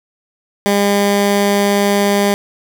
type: tone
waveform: 15% pulse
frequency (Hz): 201.9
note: G#3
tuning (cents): -49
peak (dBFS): -5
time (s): 0.66-2.34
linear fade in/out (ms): 0
effects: none